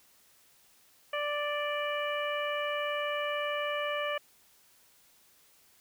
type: harmonic tone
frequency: 587.3 Hz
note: D5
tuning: in tune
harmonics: 1 / 2 / 3 / 4 / 5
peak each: -33 / -36 / -38 / -39 / -40 dBFS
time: 1.13-4.18 s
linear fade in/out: 5 ms
effects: white hiss -63 dBFS RMS until 5.8 s